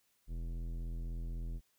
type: tone with tanh clipping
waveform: sine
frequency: 41.91 Hz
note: E1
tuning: 29 cents sharp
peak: -39 dBFS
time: 0.27-1.61 s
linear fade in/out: 50 ms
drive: 15 dB
effects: white hiss -75 dBFS RMS until 1.78 s